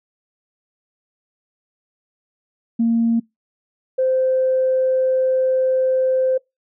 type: tone pair in turn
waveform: sine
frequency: 230.5 / 519.4 Hz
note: A#3 / C5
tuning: -19 / -13 cents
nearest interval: octave + major second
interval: 1406 cents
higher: second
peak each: -13 / -14 dBFS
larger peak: first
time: 2.79-3.2 / 3.98-6.38 s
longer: second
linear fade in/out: 10 ms
effects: noise-tail reverb RT60 0.2 s tail -26 dB re dry + tanh soft clip ceiling -9 dBFS